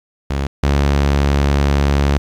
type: tone pair in turn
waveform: sawtooth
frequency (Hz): 69.4 / 70.65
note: C#2 / C#2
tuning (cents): +3 / +34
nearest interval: unison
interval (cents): 31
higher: second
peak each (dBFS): -13 / -8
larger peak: second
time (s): 0.3-0.47 / 0.63-2.18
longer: second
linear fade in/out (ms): 5
effects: low-pass 6000 Hz 12 dB/octave + 8-bit